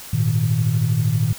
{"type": "chord", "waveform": "sine", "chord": "Ab suspended second", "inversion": "none", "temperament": "equal", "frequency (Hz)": [103.83, 116.54, 155.56], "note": ["Ab2", "Bb2", "Eb3"], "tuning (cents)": [0, 0, 0], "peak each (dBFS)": [-22, -18, -20], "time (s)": [0.13, 1.33], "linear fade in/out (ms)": 5, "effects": ["tanh soft clip ceiling -8 dBFS", "white hiss -37 dBFS RMS until 1.38 s"]}